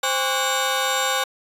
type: tone cluster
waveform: 30% pulse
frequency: 524 / 805 / 1130 / 1474 / 3684 Hz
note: C5 / G5 / C#6 / F#6 / A#7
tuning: +2 / +46 / +33 / -7 / -21 cents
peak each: -24 dBFS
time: 0.03-1.24 s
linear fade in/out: 5 ms
effects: resampled to 32000 Hz